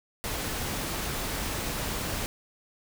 pink noise, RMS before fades -32 dBFS, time 0.24-2.26 s, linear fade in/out 0 ms, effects none

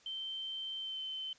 sine tone with pitch glide, 3111 to 3073 Hz, G7 to G7, -14 to -35 cents, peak -38 dBFS, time 0.06-1.33 s, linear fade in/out 2 ms, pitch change -21 cents, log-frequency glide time 0.78-1 s, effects white hiss -64 dBFS RMS until 1.38 s + resampled to 16000 Hz

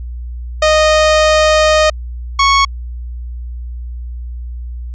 sawtooth tone pair in turn, 619 / 1105.9 Hz, D#5 / C#6, -9 / -4 cents, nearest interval minor seventh, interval 1005 cents, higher second, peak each -4 dBFS, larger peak neither, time 0.62-1.9 / 2.39-2.65 s, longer first, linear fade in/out 5 ms, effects added 60 Hz sine -22 dBFS peak until 4.94 s + resampled to 16000 Hz

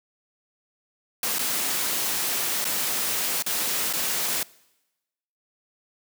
white noise with dropouts, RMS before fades -26 dBFS, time 1.23-4.43 s, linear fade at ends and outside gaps 2 ms, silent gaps 1.385-1.392 / 2.644-2.651 / 3.424-3.463 / 3.928-3.935 s, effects noise-tail reverb RT60 1.0 s tail -23 dB re dry + high-pass 150 Hz 12 dB/octave

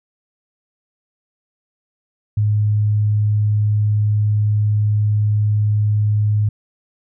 sine tone, 105.3 Hz, G#2, 24 cents sharp, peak -13 dBFS, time 2.37-6.49 s, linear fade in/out 5 ms, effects none

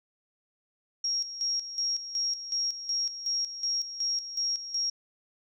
sine tone with tremolo, 5590 Hz, F8, 1 cent sharp, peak -26 dBFS, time 1.04-4.9 s, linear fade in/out 5 ms, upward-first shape square, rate 2.7 Hz, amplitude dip 70%, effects none

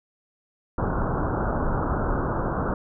pink low-pass noise, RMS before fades -25 dBFS, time 0.78-2.74 s, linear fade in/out 2 ms, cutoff 1500 Hz, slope 96 dB/octave, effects none

